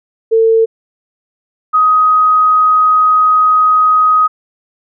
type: tone pair in turn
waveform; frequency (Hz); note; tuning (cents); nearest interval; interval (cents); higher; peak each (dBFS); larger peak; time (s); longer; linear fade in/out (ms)
sine; 450 / 1256; A4 / D#6; +39 / +16; octave + tritone; 1777; second; -6; neither; 0.31-0.66 / 1.73-4.28; second; 20
effects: none